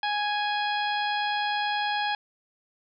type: harmonic tone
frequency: 830.6 Hz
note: G#5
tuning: in tune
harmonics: 1 / 2 / 3 / 4 / 5 / 6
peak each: -27 / -31 / -36 / -34 / -39 / -42 dBFS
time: 0.03-2.15 s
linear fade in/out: 2 ms
effects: none